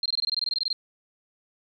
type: tone bursts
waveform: sine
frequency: 4186 Hz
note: C8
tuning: in tune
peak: -23 dBFS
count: 15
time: 0.03-0.729 s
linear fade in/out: 2 ms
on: 27 ms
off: 21 ms
effects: none